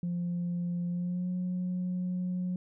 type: tone with pitch glide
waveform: sine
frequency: 174.61 to 181.19 Hz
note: F3 to F#3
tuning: 0 to -36 cents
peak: -28 dBFS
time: 0.03-2.56 s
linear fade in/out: 2 ms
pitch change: +64 cents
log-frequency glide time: 0.88-1.3 s
effects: tanh soft clip ceiling -27 dBFS